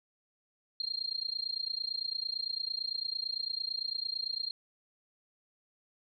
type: tone with amplitude modulation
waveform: sine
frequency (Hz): 4206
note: C8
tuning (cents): +8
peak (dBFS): -29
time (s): 0.8-4.51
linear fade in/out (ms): 2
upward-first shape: sine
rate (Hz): 28.9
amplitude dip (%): 95
effects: none